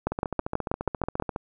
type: two click trains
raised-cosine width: 1 ms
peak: -15 / -10 dBFS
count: 19 / 8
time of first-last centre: 0.12-1.361 / 0.07-1.199 s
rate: 14.5 / 6.2 Hz
effects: none